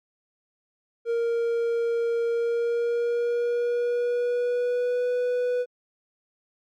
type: tone with pitch glide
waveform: triangle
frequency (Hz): 466.2 to 493.4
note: A#4 to B4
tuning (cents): 0 to -2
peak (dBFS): -20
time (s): 1.05-5.66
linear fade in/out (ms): 50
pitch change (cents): +98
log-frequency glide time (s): 2.29-5.08
effects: MP3 96 kbps